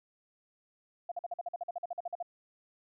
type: tone bursts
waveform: sine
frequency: 698.5 Hz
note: F5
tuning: in tune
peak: -33 dBFS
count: 16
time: 1.09-2.227 s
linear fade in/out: 5 ms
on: 27 ms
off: 47 ms
effects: none